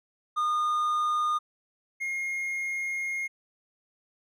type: tone pair in turn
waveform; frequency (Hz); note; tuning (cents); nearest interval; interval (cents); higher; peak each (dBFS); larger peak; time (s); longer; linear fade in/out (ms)
triangle; 1221 / 2141; D#6 / C7; -33 / +39; minor seventh; 972; second; -22 / -27; first; 0.36-1.39 / 2-3.28; second; 20
effects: none